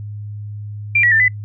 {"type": "tone with pitch steps", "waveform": "sine", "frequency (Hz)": [2373, 1928, 1786, 2003], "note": ["D7", "B6", "A6", "B6"], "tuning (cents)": [17, -42, 25, 24], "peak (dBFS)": -10, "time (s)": [0.95, 1.282], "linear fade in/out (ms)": 5, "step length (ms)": 83, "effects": ["noise-tail reverb RT60 0.1 s tail -25 dB re dry", "added 104 Hz sine -26 dBFS peak until 1.44 s"]}